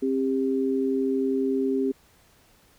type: tone pair together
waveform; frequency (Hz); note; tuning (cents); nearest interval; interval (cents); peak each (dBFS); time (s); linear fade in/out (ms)
sine; 266.5 / 398.8; C4 / G4; +32 / +30; perfect fifth; 698; -24 / -25; 0.02-1.92; 10
effects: pink hiss -59 dBFS RMS until 2.78 s